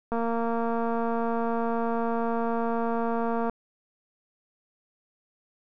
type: click train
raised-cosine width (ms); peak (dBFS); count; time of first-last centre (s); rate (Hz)
1; -16; 781; 0.12-3.497; 231
effects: none